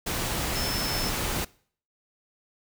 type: tone in noise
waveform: sine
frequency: 5274 Hz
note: E8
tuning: in tune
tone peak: -32 dBFS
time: 0.55-1.1 s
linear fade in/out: 10 ms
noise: pink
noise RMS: -29 dBFS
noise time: 0.06-1.45 s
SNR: -6 dB
effects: noise-tail reverb RT60 0.5 s tail -22 dB re dry